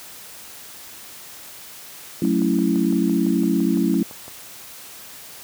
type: chord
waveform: sine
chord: F# minor seventh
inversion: none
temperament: equal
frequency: 185 / 220 / 277.2 / 329.6 Hz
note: F#3 / A3 / C#4 / E4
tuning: 0 / 0 / 0 / 0 cents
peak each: -22 dBFS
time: 2.22-4.03 s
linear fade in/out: 2 ms
type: click train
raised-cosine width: 1 ms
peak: -25 dBFS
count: 13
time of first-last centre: 2.25-4.28 s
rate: 5.91 Hz
effects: white hiss -40 dBFS RMS until 5.43 s + high-pass 60 Hz 12 dB/octave